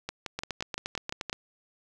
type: two click trains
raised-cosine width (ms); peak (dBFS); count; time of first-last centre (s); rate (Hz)
0.2; -15 / -16; 9 / 8; 0.39-1.329 / 0.09-1.297; 8.52 / 5.8
effects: none